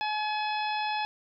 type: harmonic tone with a mistuned harmonic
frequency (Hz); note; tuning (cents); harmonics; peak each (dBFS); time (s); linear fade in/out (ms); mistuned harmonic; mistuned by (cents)
850; G#5; +40; 1 / 2 / 3 / 4 / 5 / 6; -29 / -38 / -36 / -39 / -44 / -43; 0.01-1.05; 0; 5; -37
effects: none